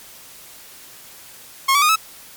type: tone with pitch steps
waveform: sawtooth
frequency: 1081 / 1146 / 1228 / 1299 Hz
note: C#6 / D6 / D#6 / E6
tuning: -44 / -43 / -23 / -26 cents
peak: -9 dBFS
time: 1.68-1.96 s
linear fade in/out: 10 ms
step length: 70 ms
effects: white hiss -42 dBFS RMS until 2.36 s + MP3 96 kbps